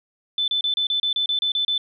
sine tone bursts, 3516 Hz, A7, 2 cents flat, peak -19 dBFS, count 11, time 0.38-1.779 s, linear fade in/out 2 ms, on 99 ms, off 31 ms, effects none

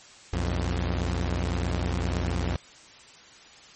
sawtooth tone pair together, 61.74 / 87.85 Hz, B1 / F2, 0 / +11 cents, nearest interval tritone, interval 611 cents, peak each -24 dBFS, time 0.33-2.56 s, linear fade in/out 0 ms, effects white hiss -50 dBFS RMS until 3.75 s + MP3 32 kbps

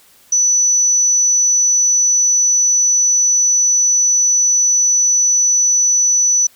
sine tone, 5960 Hz, F#8, 12 cents sharp, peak -10 dBFS, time 0.32-6.47 s, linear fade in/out 5 ms, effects white hiss -49 dBFS RMS until 6.55 s

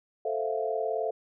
sine chord, F major seventh, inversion first, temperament equal, 440 / 523.3 / 659.3 / 698.5 Hz, A4 / C5 / E5 / F5, 0 / 0 / 0 / 0 cents, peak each -31 / -35 / -32 / -34 dBFS, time 0.25-1.11 s, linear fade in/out 5 ms, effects none

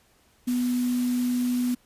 sine tone in noise, 246.9 Hz, B3, in tune, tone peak -22 dBFS, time 0.47-1.75 s, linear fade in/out 10 ms, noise white, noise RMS -40 dBFS, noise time 0.47-1.75 s, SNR +15 dB, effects pink hiss -62 dBFS RMS until 1.85 s + resampled to 32000 Hz

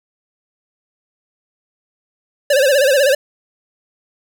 square tone with vibrato, 550 Hz, C#5, 14 cents flat, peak -11 dBFS, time 2.5-3.15 s, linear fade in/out 5 ms, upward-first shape sine, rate 16 Hz, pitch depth 120 cents each way, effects none

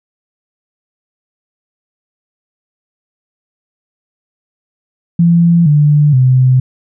sine tone with pitch steps, 170 / 147.99 / 128.84 Hz, F3 / D3 / C3, -46 / +14 / -26 cents, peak -5 dBFS, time 5.19-6.6 s, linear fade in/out 5 ms, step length 470 ms, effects none

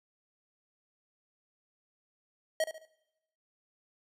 square tone with echo, 634 Hz, D#5, 32 cents sharp, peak -27 dBFS, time 2.6-2.64 s, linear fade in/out 2 ms, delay 71 ms, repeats 3, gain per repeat -10 dB, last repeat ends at 2.853 s, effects noise-tail reverb RT60 0.9 s tail -22 dB re dry + resampled to 32000 Hz

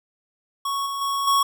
square tone with level steps, 1108.7 Hz, C#6, in tune, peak -24 / -27 / -23 / -17 dBFS, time 0.65-1.43 s, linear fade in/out 5 ms, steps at 0.86 / 1.01 / 1.27 s, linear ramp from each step 5 ms, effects none

